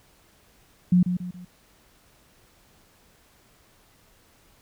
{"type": "tone with echo", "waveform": "sine", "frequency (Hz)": 179.3, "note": "F3", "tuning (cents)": 46, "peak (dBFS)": -14, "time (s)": [0.92, 1.03], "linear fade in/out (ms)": 5, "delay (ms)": 140, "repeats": 3, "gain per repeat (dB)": -8, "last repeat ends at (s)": 1.45, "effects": ["pink hiss -59 dBFS RMS until 4.61 s"]}